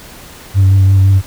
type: tone with vibrato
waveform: sine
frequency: 96.6 Hz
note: G2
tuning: 25 cents flat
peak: -3 dBFS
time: 0.54-1.22 s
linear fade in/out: 50 ms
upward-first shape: triangle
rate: 5.8 Hz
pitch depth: 25 cents each way
effects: tanh soft clip ceiling -3 dBFS + pink hiss -35 dBFS RMS until 1.26 s